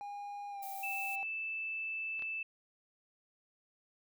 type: tone with pitch glide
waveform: triangle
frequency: 814 to 784 Hz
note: G#5 to G5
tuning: -35 to 0 cents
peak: -39 dBFS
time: 0.01-1.23 s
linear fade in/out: 0 ms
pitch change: -65 cents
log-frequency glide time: 0.5-0.65 s
type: noise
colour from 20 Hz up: violet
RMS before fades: -48 dBFS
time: 0.62-1.16 s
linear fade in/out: 10 ms
type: tone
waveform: sine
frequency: 2637 Hz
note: E7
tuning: in tune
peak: -36 dBFS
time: 0.83-2.43 s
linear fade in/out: 5 ms
type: clicks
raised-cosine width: 0.3 ms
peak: -39 / -33 dBFS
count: 2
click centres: 2.194 / 2.223 s
effects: none